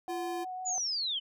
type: tone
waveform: square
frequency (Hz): 345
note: F4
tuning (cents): -21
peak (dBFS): -36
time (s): 0.08-0.45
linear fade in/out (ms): 20
type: tone with vibrato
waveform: sine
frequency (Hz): 740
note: F#5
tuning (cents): 0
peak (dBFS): -36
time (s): 0.08-0.78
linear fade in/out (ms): 0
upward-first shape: triangle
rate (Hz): 6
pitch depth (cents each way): 12
type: linear sweep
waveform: sine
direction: down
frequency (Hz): 7040 to 2960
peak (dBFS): -30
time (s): 0.65-1.2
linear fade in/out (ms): 20
effects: none